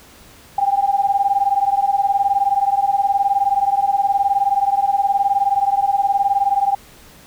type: beating tone pair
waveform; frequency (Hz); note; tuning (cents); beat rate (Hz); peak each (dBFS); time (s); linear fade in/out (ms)
sine; 788 / 807; G5 / G#5; +9 / -50; 19; -17; 0.58-6.75; 5
effects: pink hiss -45 dBFS RMS until 7.26 s